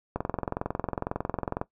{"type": "click train", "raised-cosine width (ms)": 1, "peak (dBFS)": -14, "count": 33, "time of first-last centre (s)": [0.16, 1.615], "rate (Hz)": 22, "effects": ["noise-tail reverb RT60 0.1 s tail -17 dB re dry"]}